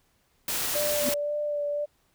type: noise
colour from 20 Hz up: white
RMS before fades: -29 dBFS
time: 0.48-1.14 s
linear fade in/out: 2 ms
type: tone with vibrato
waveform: sine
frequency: 587.3 Hz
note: D5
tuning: in tune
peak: -26 dBFS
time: 0.74-1.86 s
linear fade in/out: 20 ms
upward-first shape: sine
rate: 1.9 Hz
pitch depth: 18 cents each way
type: tone with exponential growth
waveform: sine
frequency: 250.5 Hz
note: B3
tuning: 25 cents sharp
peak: -23 dBFS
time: 0.98-1.09 s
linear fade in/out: 2 ms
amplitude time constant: 22 ms
effects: pink hiss -68 dBFS RMS until 2.14 s